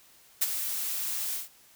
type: noise with ADSR envelope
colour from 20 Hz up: blue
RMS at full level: -23 dBFS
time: 0.41-1.49 s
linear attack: 12 ms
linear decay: 34 ms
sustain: -9 dB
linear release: 150 ms
effects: white hiss -58 dBFS RMS until 1.75 s